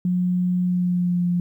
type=tone with pitch glide; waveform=sine; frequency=180 to 175.89 Hz; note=F#3 to F3; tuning=-47 to +13 cents; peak=-18 dBFS; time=0.05-1.4 s; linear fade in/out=2 ms; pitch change=-40 cents; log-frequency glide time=0.66-1.26 s; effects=10-bit